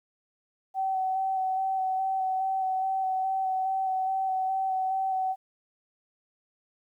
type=tone with vibrato; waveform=sine; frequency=761 Hz; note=F#5; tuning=48 cents sharp; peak=-25 dBFS; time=0.74-5.36 s; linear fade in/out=50 ms; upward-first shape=square; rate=2.4 Hz; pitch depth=13 cents each way; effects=11-bit